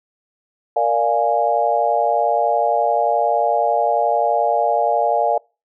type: chord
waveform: sine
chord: Bb dominant seventh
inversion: none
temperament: equal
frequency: 466.2 / 587.3 / 698.5 / 830.6 Hz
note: Bb4 / D5 / F5 / Ab5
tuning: 0 / 0 / 0 / 0 cents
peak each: -23 / -20 / -18 / -20 dBFS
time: 0.76-5.38 s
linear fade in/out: 5 ms
effects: noise-tail reverb RT60 0.3 s tail -26 dB re dry